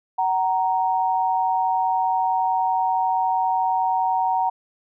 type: tone pair together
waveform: sine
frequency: 752.4 / 932.3 Hz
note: F#5 / A#5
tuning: +29 / 0 cents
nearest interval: major third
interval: 371 cents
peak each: -21 dBFS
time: 0.18-4.5 s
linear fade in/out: 10 ms
effects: none